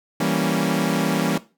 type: chord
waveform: sawtooth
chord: E diminished seventh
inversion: none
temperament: equal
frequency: 164.81 / 196 / 233.1 / 277.2 Hz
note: E3 / G3 / Bb3 / Db4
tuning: 0 / 0 / 0 / 0 cents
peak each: -21 dBFS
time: 0.2-1.38 s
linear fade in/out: 5 ms
effects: noise-tail reverb RT60 0.3 s tail -17 dB re dry